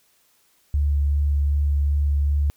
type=tone with vibrato; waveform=sine; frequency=72 Hz; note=D2; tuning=34 cents flat; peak=-17 dBFS; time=0.74-2.5 s; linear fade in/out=0 ms; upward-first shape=sine; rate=2.6 Hz; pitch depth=12 cents each way; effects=white hiss -62 dBFS RMS until 2.56 s